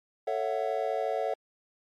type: chord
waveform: triangle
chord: F# minor seventh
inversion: first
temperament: just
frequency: 444 / 555 / 666 / 740 Hz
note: A4 / C#5 / E5 / F#5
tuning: +16 / +2 / +18 / 0 cents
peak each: -31 dBFS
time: 0.27-1.34 s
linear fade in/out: 5 ms
effects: MP3 96 kbps